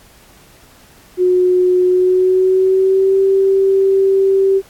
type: tone with pitch glide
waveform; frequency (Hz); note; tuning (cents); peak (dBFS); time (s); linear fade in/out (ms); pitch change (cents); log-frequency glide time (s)
sine; 363.7 to 387.6; F#4 to G4; -30 to -20; -9; 1.17-4.62; 50; +110; 1.86-3.2
effects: pink hiss -46 dBFS RMS until 4.69 s + AAC 64 kbps